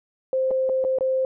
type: tone with dropouts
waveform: sine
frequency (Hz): 523.3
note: C5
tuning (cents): 0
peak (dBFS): -19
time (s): 0.33-1.25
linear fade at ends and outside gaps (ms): 1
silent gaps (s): 0.508-0.512 / 0.692-0.696 / 0.841-0.848 / 0.986-1.008
effects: none